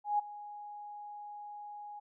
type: tone with ADSR envelope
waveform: sine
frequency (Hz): 829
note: G#5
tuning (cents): -3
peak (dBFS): -25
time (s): 0.04-2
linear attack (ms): 150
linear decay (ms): 10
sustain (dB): -18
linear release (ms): 14
effects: none